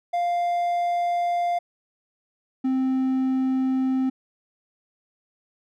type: tone pair in turn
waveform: triangle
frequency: 698.5 / 261.6 Hz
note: F5 / C4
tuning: 0 / 0 cents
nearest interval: octave + perfect fourth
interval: 1700 cents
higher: first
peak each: -19 / -18 dBFS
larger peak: second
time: 0.13-1.59 / 2.64-4.1 s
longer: neither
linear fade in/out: 10 ms
effects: none